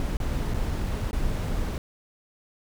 brown noise with dropouts, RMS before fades -27 dBFS, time 0-1.78 s, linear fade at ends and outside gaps 1 ms, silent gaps 0.17-0.201 / 0.538-0.543 / 1.111-1.13 s, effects none

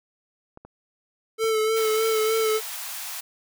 clicks, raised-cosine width 1 ms, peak -29 dBFS, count 3, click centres 0.574 / 0.65 / 1.441 s
square tone with vibrato, 440 Hz, A4, in tune, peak -21 dBFS, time 1.38-2.61 s, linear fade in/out 50 ms, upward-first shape sine, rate 3.3 Hz, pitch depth 29 cents each way
white high-pass noise, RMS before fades -34 dBFS, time 1.76-3.21 s, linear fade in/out 10 ms, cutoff 650 Hz, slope 48 dB/octave
effects none

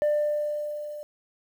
sine tone with level ramp, 595 Hz, D5, 22 cents sharp, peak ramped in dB -17 to -35 dBFS, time 0.02-1.03 s, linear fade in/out 0 ms, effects tanh soft clip ceiling -19 dBFS + 9-bit

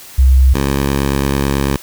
sine / 10% pulse tone pair in turn, 65.41 / 69.06 Hz, C2 / C#2, 0 / -6 cents, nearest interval minor second, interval 94 cents, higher second, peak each -5 dBFS, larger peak neither, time 0.18-0.54 / 0.54-1.77 s, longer second, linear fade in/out 10 ms, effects white hiss -36 dBFS RMS until 1.82 s

